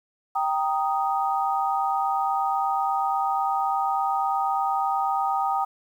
sine chord, Eb major, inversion first, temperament equal, 784 / 932.3 / 1244.5 Hz, G5 / Bb5 / Eb6, 0 / 0 / 0 cents, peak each -24 / -28 / -27 dBFS, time 0.35-5.65 s, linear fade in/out 10 ms, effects 9-bit

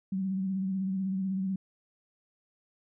sine tone with vibrato, 190.7 Hz, G3, 47 cents flat, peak -28 dBFS, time 0.12-1.56 s, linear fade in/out 5 ms, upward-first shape sine, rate 16 Hz, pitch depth 41 cents each way, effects none

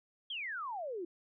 sine exponential sweep, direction down, 3344 to 329.6 Hz, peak -37 dBFS, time 0.3-1.05 s, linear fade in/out 5 ms, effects none

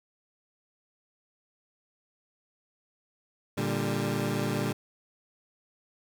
20% pulse chord, G minor, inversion first, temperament equal with one note detuned, 116.54 / 146.83 / 197.7 Hz, Bb2 / D3 / G3, 0 / 0 / +15 cents, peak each -27 dBFS, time 3.57-4.73 s, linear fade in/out 10 ms, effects none

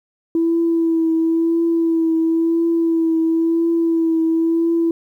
sine tone with vibrato, 329.6 Hz, E4, in tune, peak -13 dBFS, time 0.35-4.91 s, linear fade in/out 2 ms, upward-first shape triangle, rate 0.97 Hz, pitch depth 30 cents each way, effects tanh soft clip ceiling -9 dBFS + 9-bit

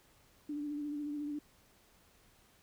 sine tone with vibrato, 293.7 Hz, D4, in tune, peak -36 dBFS, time 0.49-1.39 s, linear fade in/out 5 ms, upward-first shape sine, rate 14 Hz, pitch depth 32 cents each way, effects pink hiss -66 dBFS RMS until 2.62 s

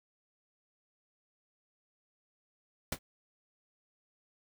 pink noise with exponential decay, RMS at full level -28 dBFS, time 2.92-2.99 s, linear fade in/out 5 ms, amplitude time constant 15 ms, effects none

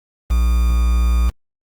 triangle tone with quantisation, 58.8 Hz, A#1, 16 cents sharp, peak -10 dBFS, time 0.3-1.3 s, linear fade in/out 10 ms, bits 5, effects Opus 32 kbps

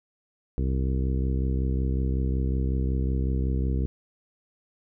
harmonic tone, 65.41 Hz, C2, in tune, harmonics 1 / 2 / 3 / 4 / 5 / 6 / 7, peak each -24 / -30 / -34 / -36 / -38 / -40 / -41 dBFS, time 0.58-3.86 s, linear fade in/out 0 ms, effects none

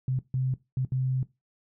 sine tone bursts at uneven times, 130 Hz, C3, 11 cents flat, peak -24 dBFS, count 4, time 0.08-0.19 / 0.34-0.54 / 0.77-0.85 / 0.92-1.23 s, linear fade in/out 2 ms, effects noise-tail reverb RT60 0.2 s tail -17 dB re dry

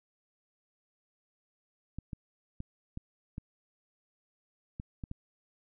clicks, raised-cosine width 5 ms, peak -26 dBFS, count 8, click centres 1.986 / 2.132 / 2.604 / 2.974 / 3.381 / 4.799 / 5.038 / 5.114 s, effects none

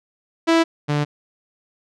sawtooth tone pair in turn, 329.6 / 147.16 Hz, E4 / D3, 0 / +4 cents, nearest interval octave + major second, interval 1396 cents, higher first, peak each -9 / -14 dBFS, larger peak first, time 0.47-0.64 / 0.88-1.05 s, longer neither, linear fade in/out 20 ms, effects low-pass 5000 Hz 12 dB/octave

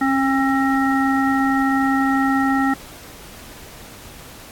harmonic tone with a mistuned harmonic, 268.1 Hz, C4, 42 cents sharp, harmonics 1 / 3 / 5 / 7, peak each -17 / -22 / -24 / -25 dBFS, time 0.01-2.74 s, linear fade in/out 5 ms, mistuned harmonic 1, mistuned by +17 cents, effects pink hiss -40 dBFS RMS until 4.51 s + AAC 64 kbps

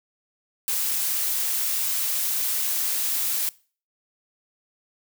blue noise, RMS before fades -25 dBFS, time 0.68-3.49 s, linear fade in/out 0 ms, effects noise-tail reverb RT60 0.4 s tail -22 dB re dry

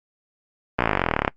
slowing click train, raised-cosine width 0.5 ms, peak -3 dBFS, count 23, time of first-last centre 0.79-1.279 s, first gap 16 ms, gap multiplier 1.03, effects noise-tail reverb RT60 0.1 s tail -19 dB re dry + Opus 24 kbps

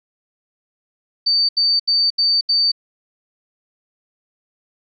sine tone bursts, 4589 Hz, D8, 41 cents flat, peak -13 dBFS, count 5, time 1.26-2.718 s, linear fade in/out 10 ms, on 230 ms, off 77 ms, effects none

